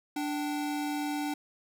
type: tone pair together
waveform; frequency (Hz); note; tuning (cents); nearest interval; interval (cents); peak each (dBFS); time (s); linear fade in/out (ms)
square; 293.7 / 772; D4 / G5; 0 / -27; octave + perfect fourth; 1673; -32 / -38; 0.16-1.34; 5
effects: none